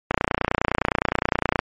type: click train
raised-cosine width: 0.5 ms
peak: -3 dBFS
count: 45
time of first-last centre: 0.11-1.591 s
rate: 29.7 Hz
effects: MP3 48 kbps